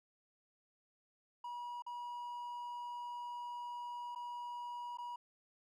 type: tone with dropouts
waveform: triangle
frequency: 965 Hz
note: B5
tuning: 40 cents flat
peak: -40 dBFS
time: 1.44-5.16 s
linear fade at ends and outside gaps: 5 ms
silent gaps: 1.822-1.864 / 4.15-4.158 / 4.973-4.984 s
effects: none